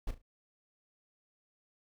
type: noise with echo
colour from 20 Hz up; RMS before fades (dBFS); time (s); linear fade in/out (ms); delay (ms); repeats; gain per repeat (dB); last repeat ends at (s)
brown; -33; 0.07-0.11; 5; 36; 3; -11; 0.218
effects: none